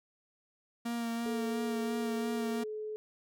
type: tone with vibrato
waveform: 45% pulse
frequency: 233.1 Hz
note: A#3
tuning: in tune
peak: -33 dBFS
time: 0.85-2.64 s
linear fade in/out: 10 ms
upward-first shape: sine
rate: 2.9 Hz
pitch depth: 18 cents each way
type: tone with pitch glide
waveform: sine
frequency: 440 to 428.7 Hz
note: A4 to A4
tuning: 0 to -45 cents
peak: -36 dBFS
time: 1.26-2.96 s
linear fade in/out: 0 ms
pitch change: -45 cents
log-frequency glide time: 1.43-1.7 s
effects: none